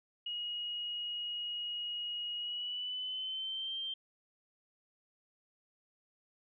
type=tone with pitch glide; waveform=sine; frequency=2890 to 3152 Hz; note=F#7 to G7; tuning=-41 to +9 cents; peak=-36 dBFS; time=0.26-3.94 s; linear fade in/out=5 ms; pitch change=+150 cents; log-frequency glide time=2.38-3.74 s; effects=none